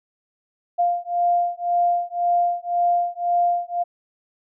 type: beating tone pair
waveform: sine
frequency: 698.5 / 700.4 Hz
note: F5 / F5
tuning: 0 / +5 cents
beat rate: 1.9 Hz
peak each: -21 dBFS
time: 0.78-3.84 s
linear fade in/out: 20 ms
effects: none